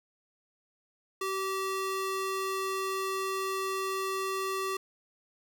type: ring-modulated tone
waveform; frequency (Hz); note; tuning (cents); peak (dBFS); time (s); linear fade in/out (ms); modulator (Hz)
square; 771; G5; -29; -28; 1.21-4.77; 5; 388
effects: none